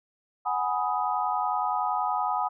sine chord, G# minor seventh, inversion third, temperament equal with one note detuned, 740 / 830.6 / 987.8 / 1251.7 Hz, F#5 / G#5 / B5 / D#6, 0 / 0 / 0 / +10 cents, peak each -30 / -29 / -31 / -30 dBFS, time 0.45-2.49 s, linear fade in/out 20 ms, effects none

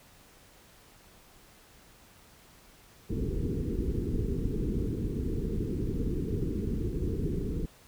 pink low-pass noise, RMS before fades -31 dBFS, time 3.09-7.66 s, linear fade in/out 10 ms, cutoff 460 Hz, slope 96 dB/octave, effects pink hiss -57 dBFS RMS until 7.87 s

